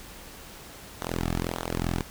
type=tone with flanger; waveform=sawtooth; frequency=42.63 Hz; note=F1; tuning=41 cents flat; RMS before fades=-30 dBFS; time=1.01-2.02 s; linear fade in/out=10 ms; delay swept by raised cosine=0.39 to 2.09 ms; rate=1.7 Hz; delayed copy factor=-0.95; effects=pink hiss -45 dBFS RMS until 2.1 s